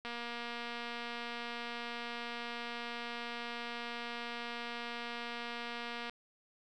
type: click train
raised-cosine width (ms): 0.3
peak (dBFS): -26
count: 1434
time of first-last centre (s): 0.05-6.096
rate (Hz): 237
effects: none